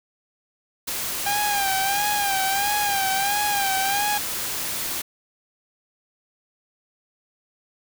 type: noise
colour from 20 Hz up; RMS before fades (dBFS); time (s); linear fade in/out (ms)
white; -28; 0.87-5.02; 10
type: tone with vibrato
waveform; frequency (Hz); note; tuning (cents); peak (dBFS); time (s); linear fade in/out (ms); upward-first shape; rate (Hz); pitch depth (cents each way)
sawtooth; 800; G5; +35; -18; 1.26-4.18; 5; sine; 1.5; 70
effects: none